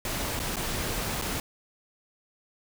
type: noise with dropouts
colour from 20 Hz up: pink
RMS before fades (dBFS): -31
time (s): 0.05-1.4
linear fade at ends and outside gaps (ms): 2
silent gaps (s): 0.393-0.399 / 0.559-0.567 / 1.215-1.221
effects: none